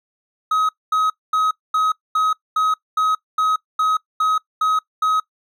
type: tone bursts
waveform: triangle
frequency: 1269 Hz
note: D#6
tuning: 34 cents sharp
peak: -13 dBFS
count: 12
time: 0.51-5.2 s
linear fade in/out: 5 ms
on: 180 ms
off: 230 ms
effects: noise-tail reverb RT60 0.1 s tail -21 dB re dry